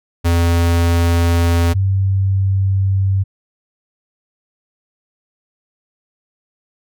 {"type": "tone pair in turn", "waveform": ["square", "sine"], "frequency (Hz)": [85.1, 96.72], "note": ["F2", "G2"], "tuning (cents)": [-44, -23], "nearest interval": "major second", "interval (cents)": 221, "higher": "second", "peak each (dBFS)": -12, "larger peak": "neither", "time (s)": [[0.24, 1.74], [1.74, 3.24]], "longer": "neither", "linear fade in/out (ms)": 20, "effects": []}